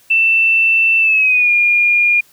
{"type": "tone with pitch glide", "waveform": "sine", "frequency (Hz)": [2670, 2420], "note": ["E7", "D#7"], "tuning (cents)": [22, -49], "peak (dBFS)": -9, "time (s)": [0.1, 2.21], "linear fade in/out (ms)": 10, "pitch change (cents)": -171, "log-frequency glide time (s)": [0.99, 1.51], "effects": ["white hiss -50 dBFS RMS until 2.32 s"]}